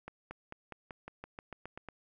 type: accelerating click train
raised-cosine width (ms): 0.5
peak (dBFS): -28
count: 12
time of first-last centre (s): 0.08-1.887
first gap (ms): 230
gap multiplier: 0.93
effects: none